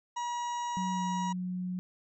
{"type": "harmonic tone", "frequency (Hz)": 960, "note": "B5", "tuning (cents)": -49, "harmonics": [1, 2, 3, 4, 6, 7, 8], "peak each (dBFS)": [-32, -48, -48, -51, -50, -50, -60], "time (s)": [0.16, 1.33], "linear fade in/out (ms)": 10}
{"type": "tone with pitch glide", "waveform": "sine", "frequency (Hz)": [185.5, 181.79], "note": ["F#3", "F#3"], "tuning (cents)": [5, -30], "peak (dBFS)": -32, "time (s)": [0.77, 1.79], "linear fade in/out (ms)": 0, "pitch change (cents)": -35, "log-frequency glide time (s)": [0.92, 1.02]}
{"effects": []}